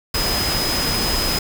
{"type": "tone in noise", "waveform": "sine", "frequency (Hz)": 5040, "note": "D#8", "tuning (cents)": 21, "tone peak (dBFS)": -22, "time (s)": [0.14, 1.39], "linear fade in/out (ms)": 5, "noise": "pink", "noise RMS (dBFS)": -22, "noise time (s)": [0.14, 1.39], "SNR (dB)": -3, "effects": []}